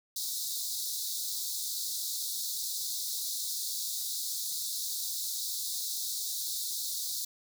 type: high-pass noise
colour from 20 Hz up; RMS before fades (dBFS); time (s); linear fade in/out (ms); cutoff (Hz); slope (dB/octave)
pink; -35; 0.16-7.25; 5; 3700; 96
effects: none